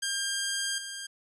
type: tone with level steps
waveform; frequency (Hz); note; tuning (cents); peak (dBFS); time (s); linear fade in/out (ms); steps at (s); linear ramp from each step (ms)
10% pulse; 1602; G6; +37; -20 / -28; 0.02-1.07; 10; 0.78; 2
effects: resampled to 24000 Hz